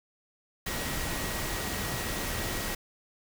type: tone in noise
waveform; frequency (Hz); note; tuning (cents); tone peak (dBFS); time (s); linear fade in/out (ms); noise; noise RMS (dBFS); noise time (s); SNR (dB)
sine; 1904; A#6; +36; -42; 0.66-2.75; 5; pink; -33; 0.66-2.75; -12
effects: none